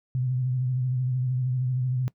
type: tone with vibrato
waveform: sine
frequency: 127.3 Hz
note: C3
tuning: 47 cents flat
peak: -23 dBFS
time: 0.15-2.08 s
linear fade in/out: 0 ms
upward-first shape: sine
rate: 13 Hz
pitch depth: 48 cents each way
effects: noise-tail reverb RT60 0.1 s tail -20 dB re dry